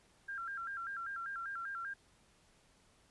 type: tone with vibrato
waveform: sine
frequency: 1477 Hz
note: F#6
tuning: 3 cents flat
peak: -39 dBFS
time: 0.28-1.94 s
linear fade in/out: 10 ms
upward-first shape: square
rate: 5.1 Hz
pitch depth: 140 cents each way
effects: pink hiss -68 dBFS RMS until 3.1 s + resampled to 24000 Hz